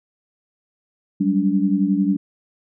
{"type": "tone cluster", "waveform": "sine", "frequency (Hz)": [189.4, 200.5, 288.1], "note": ["F#3", "G3", "D4"], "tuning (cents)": [41, 39, -33], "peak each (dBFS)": -20, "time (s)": [1.2, 2.17], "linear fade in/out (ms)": 10, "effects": []}